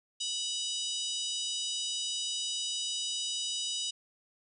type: harmonic tone with a mistuned harmonic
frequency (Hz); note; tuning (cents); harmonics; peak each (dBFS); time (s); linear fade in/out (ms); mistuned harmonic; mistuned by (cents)
985; B5; -5; 3 / 4 / 5 / 6 / 7 / 8 / 9; -36 / -38 / -40 / -42 / -43 / -44 / -45; 0.2-3.91; 10; 4; -62
effects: none